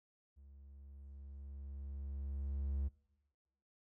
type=tone with level ramp; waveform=triangle; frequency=69.3 Hz; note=C#2; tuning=in tune; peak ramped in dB=-55 to -32 dBFS; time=0.36-2.89 s; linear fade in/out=20 ms; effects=noise-tail reverb RT60 1.0 s tail -21 dB re dry